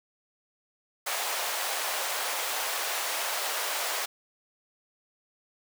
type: high-pass noise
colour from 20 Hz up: pink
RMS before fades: -31 dBFS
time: 1.06-4.06 s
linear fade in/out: 10 ms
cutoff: 570 Hz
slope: 24 dB/octave
effects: none